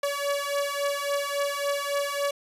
sawtooth beating tone pair, 566 / 569.6 Hz, C#5 / C#5, +36 / +47 cents, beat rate 3.6 Hz, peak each -25 dBFS, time 0.03-2.31 s, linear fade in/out 5 ms, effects resampled to 32000 Hz

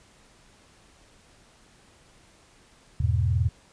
sine chord, E major, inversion none, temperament equal, 82.41 / 103.83 / 123.47 Hz, E2 / G#2 / B2, 0 / 0 / 0 cents, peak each -24 / -25 / -26 dBFS, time 3-3.49 s, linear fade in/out 5 ms, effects pink hiss -57 dBFS RMS until 3.72 s + resampled to 22050 Hz

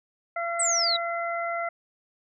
harmonic tone, 681 Hz, F5, 44 cents flat, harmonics 1 / 2 / 3, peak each -29 / -32 / -34 dBFS, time 0.36-1.69 s, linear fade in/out 5 ms
sine exponential sweep, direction down, 8372 to 3766 Hz, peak -22 dBFS, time 0.59-0.97 s, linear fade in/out 10 ms
effects none

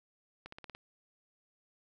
accelerating click train, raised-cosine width 0.3 ms, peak -30 dBFS, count 6, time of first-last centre 0.46-0.75 s, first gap 64 ms, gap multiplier 0.95, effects none

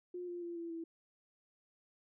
sine tone with pitch steps, 356.7 / 350 / 343.4 / 336.9 / 330.5 Hz, F4 / F4 / F4 / E4 / E4, +37 / +4 / -29 / +38 / +5 cents, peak -40 dBFS, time 0.14-0.84 s, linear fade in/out 5 ms, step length 140 ms, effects none

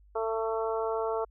harmonic tone, 223.4 Hz, A3, 27 cents sharp, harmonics 2 / 3 / 4 / 5 / 6, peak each -30 / -34 / -36 / -38 / -40 dBFS, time 0.15-1.25 s, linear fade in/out 10 ms, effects added 50 Hz sine -55 dBFS peak until 1.3 s

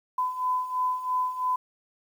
sine beating tone pair, 1007 / 1010 Hz, B5 / B5, +33 / +39 cents, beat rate 3 Hz, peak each -31 / -26 dBFS, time 0.18-1.56 s, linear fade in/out 5 ms, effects 9-bit

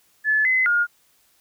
sine tone with pitch steps, 1727 / 2037 / 1423 Hz, A6 / C7 / F6, -33 / -47 / +32 cents, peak -16 dBFS, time 0.24-0.87 s, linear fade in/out 50 ms, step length 210 ms, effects white hiss -61 dBFS RMS until 1.4 s

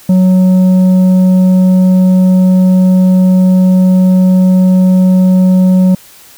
sine tone with tanh clipping, 185 Hz, F#3, in tune, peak -5 dBFS, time 0.09-5.95 s, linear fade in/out 5 ms, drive 6 dB, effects white hiss -38 dBFS RMS until 6.37 s

